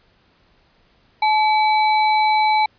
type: tone with sample-and-hold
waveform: sine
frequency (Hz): 860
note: A5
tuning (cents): -40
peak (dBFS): -13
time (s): 1.22-2.66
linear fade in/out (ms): 5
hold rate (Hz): 3150
effects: pink hiss -58 dBFS RMS until 2.78 s + resampled to 11025 Hz